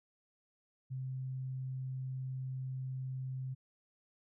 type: tone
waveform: sine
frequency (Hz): 130.6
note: C3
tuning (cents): -3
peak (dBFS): -37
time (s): 0.9-3.55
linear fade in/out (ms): 20
effects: none